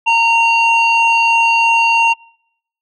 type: tone pair together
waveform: sine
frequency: 921 / 2760 Hz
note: A#5 / F7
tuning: -21 / -21 cents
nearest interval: octave + perfect fifth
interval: 1900 cents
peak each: -10 dBFS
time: 0.06-2.14 s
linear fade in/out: 20 ms
effects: noise-tail reverb RT60 0.7 s tail -26 dB re dry + tanh soft clip ceiling -6 dBFS